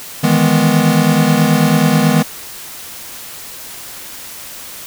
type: chord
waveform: square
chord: E major seventh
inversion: third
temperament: equal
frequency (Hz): 155.56 / 164.81 / 207.7 / 246.9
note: D#3 / E3 / G#3 / B3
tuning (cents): 0 / 0 / 0 / 0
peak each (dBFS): -16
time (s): 0.23-2.23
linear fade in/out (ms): 10
effects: white hiss -31 dBFS RMS until 4.86 s